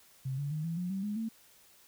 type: tone with pitch steps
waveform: sine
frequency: 132.5 / 142.83 / 153.97 / 165.98 / 178.92 / 192.87 / 207.9 / 224.1 Hz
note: C3 / D3 / D#3 / E3 / F3 / G3 / G#3 / A3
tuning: +22 / -48 / -18 / +12 / +42 / -28 / +2 / +32 cents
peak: -32 dBFS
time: 0.25-1.29 s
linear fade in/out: 10 ms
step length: 130 ms
effects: white hiss -61 dBFS RMS until 1.87 s